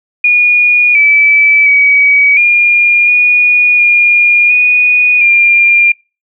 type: tone with pitch steps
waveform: sine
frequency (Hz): 2443 / 2306 / 2269 / 2415 / 2452 / 2421 / 2467 / 2397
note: D#7 / D7 / C#7 / D7 / D#7 / D#7 / D#7 / D7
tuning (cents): -32 / -32 / +40 / +48 / -26 / -48 / -15 / +35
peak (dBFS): -4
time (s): 0.24-5.92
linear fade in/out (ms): 5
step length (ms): 710
effects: noise-tail reverb RT60 0.3 s tail -24 dB re dry